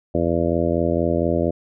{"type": "harmonic tone", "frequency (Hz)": 84.3, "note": "E2", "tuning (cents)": 39, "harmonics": [1, 2, 3, 4, 5, 6, 7, 8], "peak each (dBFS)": [-26, -26, -25, -24, -27, -26, -24, -31], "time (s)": [0.14, 1.51], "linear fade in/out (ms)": 10, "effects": []}